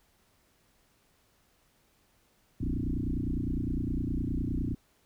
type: tone with frequency modulation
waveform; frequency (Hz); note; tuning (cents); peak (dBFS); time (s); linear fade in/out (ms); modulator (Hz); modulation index
sine; 106.7; G#2; +47; -28; 2.6-4.75; 10; 29.8; 6.7
effects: pink hiss -68 dBFS RMS until 5.05 s